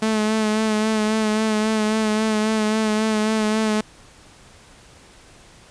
sawtooth tone with vibrato, 216.5 Hz, A3, 28 cents flat, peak -14 dBFS, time 0.02-3.81 s, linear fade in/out 5 ms, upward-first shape sine, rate 3.7 Hz, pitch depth 30 cents each way, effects pink hiss -48 dBFS RMS until 5.7 s + resampled to 22050 Hz

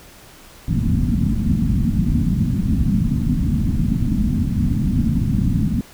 white low-pass noise, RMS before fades -18 dBFS, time 0.68-5.81 s, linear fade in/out 2 ms, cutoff 250 Hz, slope 48 dB/octave, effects pink hiss -44 dBFS RMS until 5.93 s

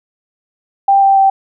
sine tone with pitch steps, 789 / 783.5 / 778.1 Hz, G5 / G5 / G5, +11 / -1 / -13 cents, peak -6 dBFS, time 0.88-1.3 s, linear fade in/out 5 ms, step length 140 ms, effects none

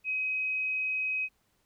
sine tone, 2531 Hz, D#7, 29 cents sharp, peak -28 dBFS, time 0.04-1.29 s, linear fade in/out 50 ms, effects pink hiss -72 dBFS RMS until 1.65 s

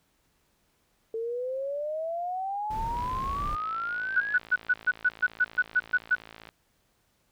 sine exponential sweep, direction up, 443.8 to 1726 Hz, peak -29 dBFS, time 1.14-4.37 s, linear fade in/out 2 ms
brown noise, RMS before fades -36 dBFS, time 2.7-3.56 s, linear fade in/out 10 ms
click train, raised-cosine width 0.3 ms, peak -28 dBFS, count 196, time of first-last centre 2.97-6.49 s, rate 55.4 Hz
sine tone bursts, 1480 Hz, F#6, in tune, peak -19 dBFS, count 12, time 4.16-6.154 s, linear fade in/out 10 ms, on 47 ms, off 130 ms
effects pink hiss -70 dBFS RMS until 7.31 s

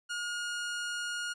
sawtooth tone, 1431 Hz, F6, 42 cents sharp, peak -30 dBFS, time 0.09-1.34 s, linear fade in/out 20 ms, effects resampled to 22050 Hz

